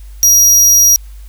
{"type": "tone", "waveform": "40% pulse", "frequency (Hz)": 5740, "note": "F8", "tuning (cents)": 47, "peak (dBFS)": -4, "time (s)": [0.23, 0.96], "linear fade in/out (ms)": 0, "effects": ["added 50 Hz sine -29 dBFS peak until 1.28 s", "white hiss -48 dBFS RMS until 1.28 s"]}